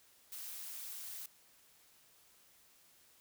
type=noise with amplitude modulation; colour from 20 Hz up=blue; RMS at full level=-43 dBFS; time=0.32-1.26 s; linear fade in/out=2 ms; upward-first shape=sine; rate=214 Hz; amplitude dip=70%; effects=white hiss -66 dBFS RMS until 3.2 s